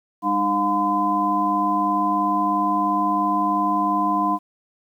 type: tone cluster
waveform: sine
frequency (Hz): 201.3 / 304.3 / 711 / 1018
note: G3 / D#4 / F5 / C6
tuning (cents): +46 / -38 / +31 / -48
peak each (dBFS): -28 / -24 / -25 / -20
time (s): 0.22-4.39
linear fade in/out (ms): 50
effects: 9-bit